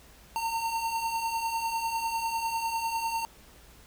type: beating tone pair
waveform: square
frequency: 903 / 913 Hz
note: A5 / A#5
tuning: +45 / -36 cents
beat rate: 10 Hz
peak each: -37 / -30 dBFS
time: 0.36-3.25 s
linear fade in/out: 0 ms
effects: added 56 Hz sine -57 dBFS peak until 3.86 s + pink hiss -55 dBFS RMS until 3.86 s